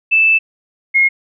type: tone pair in turn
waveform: sine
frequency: 2637 / 2152 Hz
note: E7 / C7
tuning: 0 / +48 cents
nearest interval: major third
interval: 352 cents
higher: first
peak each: -8 dBFS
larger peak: neither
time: 0.11-0.39 / 0.94-1.09 s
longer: first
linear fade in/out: 20 ms
effects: none